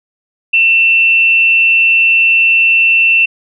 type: tone with frequency modulation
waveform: sine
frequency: 2690 Hz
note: E7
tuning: 34 cents sharp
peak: -6 dBFS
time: 0.53-3.26 s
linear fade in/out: 10 ms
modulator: 210 Hz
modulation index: 0.22
effects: none